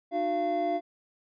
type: tone cluster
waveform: triangle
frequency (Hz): 304.7 / 364.6 / 686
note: D#4 / F#4 / F5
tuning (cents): -36 / -25 / -31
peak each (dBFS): -31 / -32 / -25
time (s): 0.11-0.81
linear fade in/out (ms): 50
effects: resampled to 11025 Hz